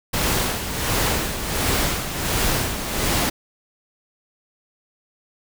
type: noise with tremolo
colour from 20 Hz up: pink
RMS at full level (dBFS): -20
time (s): 0.13-3.3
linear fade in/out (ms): 10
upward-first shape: sine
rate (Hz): 1.4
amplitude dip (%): 60
effects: none